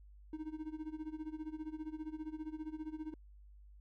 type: tone with tremolo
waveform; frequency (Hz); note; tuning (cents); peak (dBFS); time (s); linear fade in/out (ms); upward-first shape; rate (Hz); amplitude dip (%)
triangle; 311.1; D#4; 0; -36; 0.33-3.14; 2; sine; 15; 85
effects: added 50 Hz sine -55 dBFS peak until 3.8 s